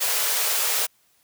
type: high-pass noise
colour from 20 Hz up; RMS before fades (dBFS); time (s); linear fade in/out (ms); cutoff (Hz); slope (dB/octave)
white; -23; 0-0.87; 20; 400; 96
effects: white hiss -63 dBFS RMS until 1.23 s